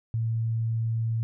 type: tone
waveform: sine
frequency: 113.5 Hz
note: A#2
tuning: 46 cents flat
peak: -24 dBFS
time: 0.14-1.23 s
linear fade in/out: 0 ms
effects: none